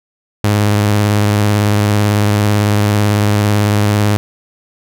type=tone with vibrato; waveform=sawtooth; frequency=103.83 Hz; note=G#2; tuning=in tune; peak=-6 dBFS; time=0.44-4.17 s; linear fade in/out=0 ms; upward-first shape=square; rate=18 Hz; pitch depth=26 cents each way; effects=none